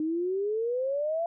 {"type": "exponential sweep", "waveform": "sine", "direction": "up", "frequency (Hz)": [305.9, 688], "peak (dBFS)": -26, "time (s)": [0, 1.26], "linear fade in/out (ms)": 2, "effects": []}